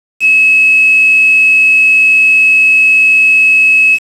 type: tone with quantisation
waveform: sine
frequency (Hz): 2579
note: E7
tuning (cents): -39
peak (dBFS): -4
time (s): 0.2-3.99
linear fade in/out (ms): 50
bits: 4
effects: low-pass 9000 Hz 12 dB/octave